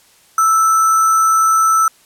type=tone with sample-and-hold; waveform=sine; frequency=1321 Hz; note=E6; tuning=3 cents sharp; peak=-9 dBFS; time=0.38-1.88 s; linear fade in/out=2 ms; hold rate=7350 Hz; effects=white hiss -50 dBFS RMS until 2.05 s + low-pass 12000 Hz 12 dB/octave